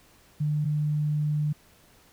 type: tone pair in turn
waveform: sine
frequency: 150 / 150 Hz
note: D3 / D3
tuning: +37 / +37 cents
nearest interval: unison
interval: 0 cents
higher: neither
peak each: -23 dBFS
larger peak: neither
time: 0.4-0.65 / 0.65-1.53 s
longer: second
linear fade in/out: 10 ms
effects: pink hiss -58 dBFS RMS until 2.12 s